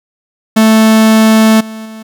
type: tone with level steps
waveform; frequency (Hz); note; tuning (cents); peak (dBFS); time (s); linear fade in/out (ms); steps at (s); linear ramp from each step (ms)
45% pulse; 220; A3; 0; -4 / -23 / -26; 0.56-2.03; 10; 1.6 / 1.85; 10
effects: none